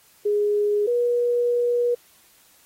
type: tone pair in turn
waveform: sine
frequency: 414.4 / 482.1 Hz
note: G#4 / B4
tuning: -4 / -42 cents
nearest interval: minor third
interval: 262 cents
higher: second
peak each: -18 dBFS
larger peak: neither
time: 0.25-0.87 / 0.87-1.95 s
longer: second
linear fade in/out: 10 ms
effects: white hiss -56 dBFS RMS until 2.65 s + AAC 48 kbps